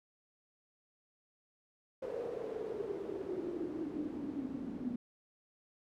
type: noise with band-pass filter sweep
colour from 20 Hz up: pink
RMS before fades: -40 dBFS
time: 2.02-4.96 s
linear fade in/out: 5 ms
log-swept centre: 500 to 240 Hz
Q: 9.4
effects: none